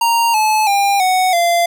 square tone with pitch steps, 930 / 862.7 / 800.3 / 742.4 / 688.7 Hz, A#5 / A5 / G5 / F#5 / F5, -4 / -34 / +36 / +6 / -24 cents, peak -12 dBFS, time 0.01-1.66 s, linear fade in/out 5 ms, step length 330 ms, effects none

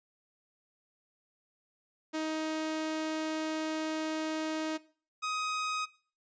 sawtooth tone pair in turn, 314.2 / 1256.8 Hz, D#4 / D#6, +17 / +17 cents, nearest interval 2 octaves, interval 2400 cents, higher second, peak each -28 dBFS, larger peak neither, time 2.13-4.78 / 5.22-5.86 s, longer first, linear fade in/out 20 ms, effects noise-tail reverb RT60 0.4 s tail -18 dB re dry + resampled to 16000 Hz

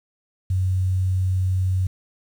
sine tone with quantisation, 93.2 Hz, F#2, 13 cents sharp, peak -18 dBFS, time 0.5-1.87 s, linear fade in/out 5 ms, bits 8, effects none

